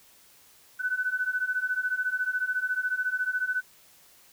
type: beating tone pair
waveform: sine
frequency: 1494 / 1508 Hz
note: F#6 / F#6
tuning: +16 / +32 cents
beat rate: 14 Hz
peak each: -30 / -28 dBFS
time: 0.79-3.62 s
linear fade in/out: 20 ms
effects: white hiss -57 dBFS RMS until 4.32 s